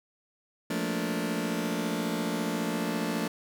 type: chord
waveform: sawtooth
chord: Bb major seventh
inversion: second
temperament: just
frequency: 174.81 / 218.5 / 233.1 / 291.4 Hz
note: F3 / A3 / Bb3 / D4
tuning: +2 / -12 / 0 / -13 cents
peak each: -30 dBFS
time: 0.7-3.28 s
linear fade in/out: 5 ms
effects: none